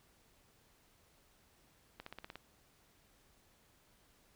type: accelerating click train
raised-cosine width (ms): 0.3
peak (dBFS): -30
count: 7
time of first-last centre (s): 2-2.356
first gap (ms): 64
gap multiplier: 0.97
effects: pink hiss -69 dBFS RMS until 4.35 s